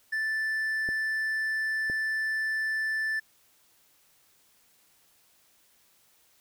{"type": "tone", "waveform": "triangle", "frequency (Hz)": 1760, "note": "A6", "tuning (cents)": 0, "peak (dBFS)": -25, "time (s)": [0.12, 3.2], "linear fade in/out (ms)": 10}
{"type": "clicks", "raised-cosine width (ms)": 2, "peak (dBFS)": -25, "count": 2, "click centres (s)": [0.889, 1.899]}
{"effects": ["white hiss -64 dBFS RMS until 6.4 s"]}